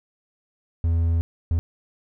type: tone bursts at uneven times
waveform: triangle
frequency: 83.3 Hz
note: E2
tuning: 19 cents sharp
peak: -16 dBFS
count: 2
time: 0.84-1.21 / 1.51-1.59 s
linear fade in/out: 0 ms
effects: none